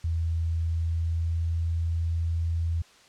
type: tone with pitch glide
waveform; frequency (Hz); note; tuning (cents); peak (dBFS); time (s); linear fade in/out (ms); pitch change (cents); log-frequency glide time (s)
sine; 82.41 to 83.13; E2 to E2; 0 to +15; -24; 0.04-2.82; 5; +15; 0.57-1.55
effects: white hiss -55 dBFS RMS until 3.08 s + low-pass 6000 Hz 12 dB/octave